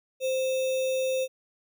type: tone with sample-and-hold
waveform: sine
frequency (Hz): 522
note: C5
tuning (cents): -4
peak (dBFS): -24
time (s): 0.2-1.28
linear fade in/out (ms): 50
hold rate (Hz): 3150
effects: none